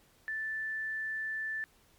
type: tone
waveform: sine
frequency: 1760 Hz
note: A6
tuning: in tune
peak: -33 dBFS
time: 0.28-1.64 s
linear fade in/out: 0 ms
effects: pink hiss -65 dBFS RMS until 1.98 s + MP3 96 kbps